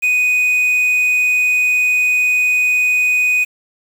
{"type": "tone with quantisation", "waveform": "triangle", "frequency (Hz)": 2489, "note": "D#7", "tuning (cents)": 0, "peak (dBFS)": -10, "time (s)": [0.02, 3.45], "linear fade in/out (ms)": 20, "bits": 6, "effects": []}